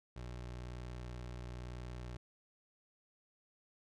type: tone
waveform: 25% pulse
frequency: 61 Hz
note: B1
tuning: 21 cents flat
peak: -40 dBFS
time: 0.16-2.17 s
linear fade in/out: 5 ms
effects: low-pass 7000 Hz 12 dB/octave